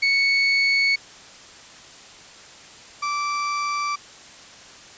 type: tone pair in turn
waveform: 35% pulse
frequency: 2217 / 1166.3 Hz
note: C#7 / D6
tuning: 0 / -12 cents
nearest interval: major seventh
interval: 1112 cents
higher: first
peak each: -15 / -21 dBFS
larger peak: first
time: 0.02-0.96 / 3.02-3.96 s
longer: neither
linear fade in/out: 10 ms
effects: white hiss -44 dBFS RMS until 4.97 s + resampled to 16000 Hz